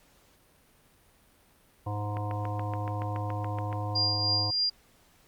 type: harmonic tone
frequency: 103.83 Hz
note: G#2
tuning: in tune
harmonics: 1 / 3 / 5 / 7 / 9 / 10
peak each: -31 / -41 / -41 / -39 / -41 / -42 dBFS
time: 1.86-4.51 s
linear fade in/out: 10 ms
type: click train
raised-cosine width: 0.5 ms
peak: -23 dBFS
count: 12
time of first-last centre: 2.17-3.728 s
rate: 7.06 Hz
type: tone with tremolo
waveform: sine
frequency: 4800 Hz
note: D8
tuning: 37 cents sharp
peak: -23 dBFS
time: 3.95-4.7 s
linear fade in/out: 10 ms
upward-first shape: triangle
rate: 3.3 Hz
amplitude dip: 55%
effects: pink hiss -62 dBFS RMS until 5.27 s + Opus 48 kbps